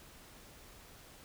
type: silence
effects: pink hiss -56 dBFS RMS until 1.24 s